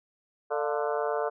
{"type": "harmonic tone with a mistuned harmonic", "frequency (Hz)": 148.5, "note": "D3", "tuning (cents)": 20, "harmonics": [3, 4, 5, 6, 7, 8, 9, 10], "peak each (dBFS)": [-30, -32, -33, -38, -38, -39, -40, -41], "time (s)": [0.5, 1.3], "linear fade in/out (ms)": 20, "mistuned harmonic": 5, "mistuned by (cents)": -97, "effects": []}